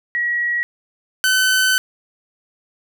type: tone pair in turn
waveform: sine / sawtooth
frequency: 1914 / 1519.1 Hz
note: A#6 / F#6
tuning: +45 / +45 cents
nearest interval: major third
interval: 400 cents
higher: first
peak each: -17 / -10 dBFS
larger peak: second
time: 0.15-0.63 / 1.24-1.78 s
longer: second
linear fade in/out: 0 ms
effects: none